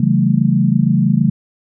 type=chord; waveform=sine; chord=A dominant seventh; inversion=first; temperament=equal with one note detuned; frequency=138.59 / 164.81 / 191.19 / 220 Hz; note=C#3 / E3 / G3 / A3; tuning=0 / 0 / -43 / 0 cents; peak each=-16 dBFS; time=0-1.3 s; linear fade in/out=5 ms; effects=none